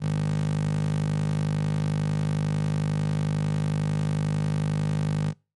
15% pulse tone with high-pass filter, 51.1 Hz, G#1, 27 cents flat, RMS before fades -25 dBFS, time 0-5.34 s, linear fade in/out 50 ms, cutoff 140 Hz, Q 4.3, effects noise-tail reverb RT60 0.3 s tail -25 dB re dry + MP3 48 kbps

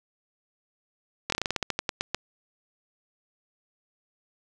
slowing click train, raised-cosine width 0.2 ms, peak -9 dBFS, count 14, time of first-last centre 1.3-2.146 s, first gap 23 ms, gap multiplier 1.16, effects none

